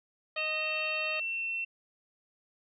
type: harmonic tone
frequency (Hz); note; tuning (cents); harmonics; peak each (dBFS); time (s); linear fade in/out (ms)
622.3; D#5; 0; 1 / 2 / 3 / 4 / 5 / 6 / 7; -38 / -41 / -43 / -44 / -45 / -46 / -46; 0.36-1.2; 5
type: tone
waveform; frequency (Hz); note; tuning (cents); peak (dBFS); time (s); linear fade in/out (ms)
sine; 2699; E7; +40; -31; 0.37-1.65; 10
effects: none